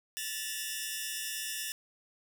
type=tone cluster; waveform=10% pulse; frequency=1749 / 1896 / 2628 / 2796 / 2967 Hz; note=A6 / A#6 / E7 / F7 / F#7; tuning=-11 / +29 / -6 / +1 / +4 cents; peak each=-30 / -39 / -38 / -31 / -35 dBFS; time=0.17-1.72 s; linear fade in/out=0 ms; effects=none